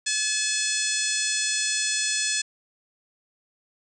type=harmonic tone; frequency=858 Hz; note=A5; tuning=44 cents flat; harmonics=2 / 3 / 4 / 5 / 6 / 7 / 8 / 9 / 10; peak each=-32 / -32 / -32 / -32 / -32 / -32 / -32 / -32 / -32 dBFS; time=0.06-2.42 s; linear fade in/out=10 ms; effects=none